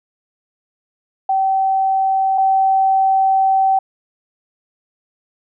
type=tone pair in turn; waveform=sine; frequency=770 / 770 Hz; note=G5 / G5; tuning=-31 / -31 cents; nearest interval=unison; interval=0 cents; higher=neither; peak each=-13 / -11 dBFS; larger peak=second; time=1.29-2.38 / 2.38-3.79 s; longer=second; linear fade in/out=5 ms; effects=none